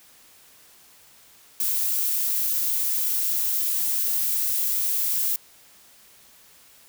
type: noise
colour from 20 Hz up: violet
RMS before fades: -24 dBFS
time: 1.6-5.36 s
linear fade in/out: 2 ms
effects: white hiss -53 dBFS RMS until 6.88 s